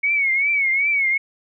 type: tone with vibrato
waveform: sine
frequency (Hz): 2220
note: C#7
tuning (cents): +2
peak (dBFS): -16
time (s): 0.03-1.18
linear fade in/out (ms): 10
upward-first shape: triangle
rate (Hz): 2.6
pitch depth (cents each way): 110
effects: none